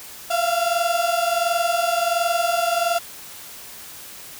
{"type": "tone pair together", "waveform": "35% pulse", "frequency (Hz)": [676, 697.4], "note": ["E5", "F5"], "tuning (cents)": [43, -3], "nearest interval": "minor second", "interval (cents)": 54, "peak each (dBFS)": -20, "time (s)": [0.3, 2.99], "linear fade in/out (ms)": 10, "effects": ["white hiss -39 dBFS RMS until 4.39 s"]}